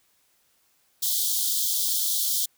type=high-pass noise; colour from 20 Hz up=white; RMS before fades=-25 dBFS; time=1.02-2.46 s; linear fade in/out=10 ms; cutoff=3200 Hz; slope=96 dB/octave; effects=white hiss -66 dBFS RMS until 2.57 s